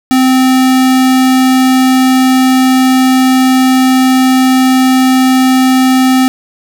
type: tone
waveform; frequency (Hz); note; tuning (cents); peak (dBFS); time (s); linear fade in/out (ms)
square; 259.2; C4; -16; -6; 0.11-6.28; 0
effects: 8-bit